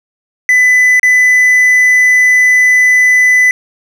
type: tone with dropouts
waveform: triangle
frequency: 2000 Hz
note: B6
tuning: 21 cents sharp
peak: -3 dBFS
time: 0.49-3.51 s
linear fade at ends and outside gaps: 1 ms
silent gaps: 0.996-1.031 s
effects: 7-bit